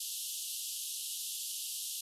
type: band-pass noise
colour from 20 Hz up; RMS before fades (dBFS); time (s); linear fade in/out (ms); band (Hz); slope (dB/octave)
white; -40; 0-2.01; 5; 2800 to 13000; 96
effects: none